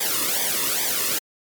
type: noise with flanger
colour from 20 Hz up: white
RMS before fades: -23 dBFS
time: 0-1.19 s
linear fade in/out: 10 ms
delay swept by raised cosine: 0.72 to 1.31 ms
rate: 2.4 Hz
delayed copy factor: -0.85
effects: MP3 96 kbps